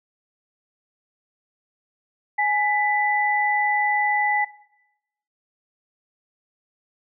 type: tone pair together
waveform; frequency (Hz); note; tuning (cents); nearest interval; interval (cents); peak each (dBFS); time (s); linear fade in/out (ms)
sine; 835 / 1987.4; G#5 / B6; +9 / +10; octave + minor third; 1501; -21; 2.38-4.45; 10
effects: noise-tail reverb RT60 0.9 s tail -20 dB re dry